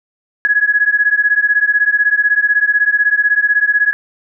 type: beating tone pair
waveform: sine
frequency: 1670 / 1686 Hz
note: G#6 / G#6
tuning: +9 / +26 cents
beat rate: 16 Hz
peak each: -13 / -13 dBFS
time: 0.45-3.93 s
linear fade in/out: 0 ms
effects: none